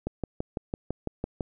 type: click train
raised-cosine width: 2 ms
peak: -16 dBFS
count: 9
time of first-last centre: 0.07-1.408 s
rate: 5.98 Hz
effects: none